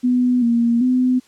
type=tone with pitch steps; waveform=sine; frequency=248.5 / 234.5 / 253.2 Hz; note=B3 / A#3 / B3; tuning=+11 / +11 / +43 cents; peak=-13 dBFS; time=0.03-1.2 s; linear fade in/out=20 ms; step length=390 ms; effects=white hiss -53 dBFS RMS until 1.27 s + low-pass 8000 Hz 12 dB/octave